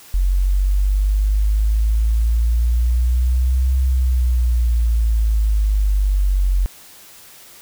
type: exponential two-way sweep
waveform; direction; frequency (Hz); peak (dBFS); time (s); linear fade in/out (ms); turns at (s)
sine; up then down; 45.35 to 65.41 to 45.35; -13; 0.14-6.66; 0; 3.8
effects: white hiss -43 dBFS RMS until 7.61 s